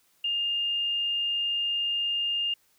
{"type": "tone", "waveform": "sine", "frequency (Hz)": 2817, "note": "F7", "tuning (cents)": 14, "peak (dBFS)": -25, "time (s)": [0.24, 2.54], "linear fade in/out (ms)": 5, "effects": ["white hiss -66 dBFS RMS until 2.78 s"]}